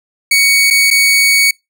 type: tone with dropouts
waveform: sawtooth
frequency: 2236 Hz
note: C#7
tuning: 14 cents sharp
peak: -4 dBFS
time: 0.31-1.51 s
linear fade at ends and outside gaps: 5 ms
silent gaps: 0.703-0.707 / 0.904-0.91 s
effects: noise-tail reverb RT60 0.2 s tail -26 dB re dry